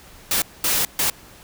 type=noise bursts at uneven times; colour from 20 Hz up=white; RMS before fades=-20 dBFS; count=3; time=0.31-0.42 / 0.64-0.85 / 0.99-1.1 s; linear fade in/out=2 ms; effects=pink hiss -46 dBFS RMS until 1.43 s